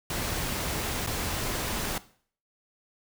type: noise with dropouts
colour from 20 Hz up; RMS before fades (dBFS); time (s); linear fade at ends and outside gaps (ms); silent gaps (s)
pink; -31; 0.1-1.98; 2; 1.064-1.072
effects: noise-tail reverb RT60 0.5 s tail -17 dB re dry